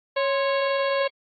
harmonic tone with a mistuned harmonic, 552 Hz, C#5, 7 cents flat, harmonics 1 / 2 / 3 / 4 / 5 / 6 / 7 / 8, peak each -22 / -28 / -32 / -34 / -36 / -38 / -39 / -40 dBFS, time 0.16-1.08 s, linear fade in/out 10 ms, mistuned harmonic 2, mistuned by -85 cents, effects AAC 32 kbps

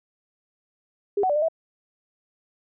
sine tone with pitch steps, 405.1 / 747 / 586 / 604 / 650 Hz, G#4 / F#5 / D5 / D5 / E5, -43 / +16 / -4 / +48 / -24 cents, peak -19 dBFS, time 1.17-1.485 s, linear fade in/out 5 ms, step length 63 ms, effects none

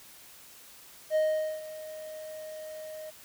triangle tone with ADSR envelope, 622.3 Hz, D#5, in tune, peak -20 dBFS, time 1.1-3.11 s, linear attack 55 ms, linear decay 450 ms, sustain -17 dB, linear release 18 ms, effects white hiss -52 dBFS RMS until 3.24 s

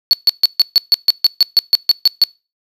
triangle tone bursts, 4435 Hz, C#8, in tune, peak -4 dBFS, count 14, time 0.11-2.238 s, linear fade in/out 0 ms, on 22 ms, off 140 ms, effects noise-tail reverb RT60 0.3 s tail -25 dB re dry

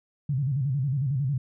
sine tone with vibrato, 135.9 Hz, C#3, 34 cents flat, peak -23 dBFS, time 0.29-1.38 s, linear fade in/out 5 ms, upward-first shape square, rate 11 Hz, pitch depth 120 cents each way, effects none

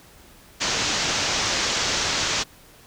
white low-pass noise, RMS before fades -24 dBFS, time 0.6-2.44 s, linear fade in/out 20 ms, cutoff 6700 Hz, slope 48 dB/octave, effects pink hiss -50 dBFS RMS until 2.86 s

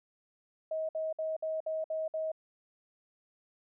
sine tone bursts, 634 Hz, D#5, 32 cents sharp, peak -31 dBFS, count 7, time 0.71-2.318 s, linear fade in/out 5 ms, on 180 ms, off 58 ms, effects none

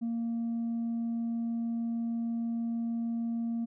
triangle tone with tanh clipping, 231.6 Hz, A#3, 11 cents flat, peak -30 dBFS, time 0.01-3.66 s, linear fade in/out 20 ms, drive 6 dB, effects none

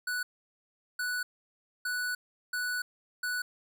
square tone bursts at uneven times, 1480 Hz, F#6, in tune, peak -31 dBFS, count 5, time 0.07-0.23 / 0.99-1.23 / 1.85-2.15 / 2.53-2.82 / 3.23-3.42 s, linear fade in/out 5 ms, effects none

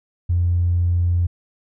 triangle tone with tanh clipping, 87.31 Hz, F2, in tune, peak -15 dBFS, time 0.29-1.27 s, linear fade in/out 10 ms, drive 4 dB, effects none

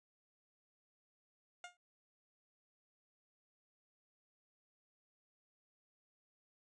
15% pulse tone with exponential decay, 710 Hz, F5, 28 cents sharp, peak -38 dBFS, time 1.64-1.77 s, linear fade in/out 2 ms, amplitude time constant 28 ms, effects resampled to 22050 Hz

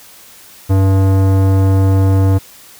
sine tone with tanh clipping, 96.2 Hz, G2, 32 cents flat, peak -10 dBFS, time 0.69-2.39 s, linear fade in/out 20 ms, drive 18 dB, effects white hiss -40 dBFS RMS until 2.79 s

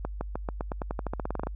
accelerating click train, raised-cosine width 1 ms, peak -17 dBFS, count 18, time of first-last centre 0.05-1.47 s, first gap 160 ms, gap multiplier 0.91, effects added 50 Hz sine -34 dBFS peak until 1.55 s

